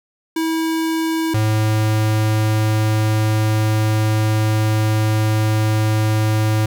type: tone pair in turn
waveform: square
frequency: 323.7 / 108.33 Hz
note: E4 / A2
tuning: -31 / -26 cents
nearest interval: octave + perfect fifth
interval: 1895 cents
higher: first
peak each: -18 / -15 dBFS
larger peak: second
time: 0.36-1.34 / 1.34-6.66 s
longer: second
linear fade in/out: 5 ms
effects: none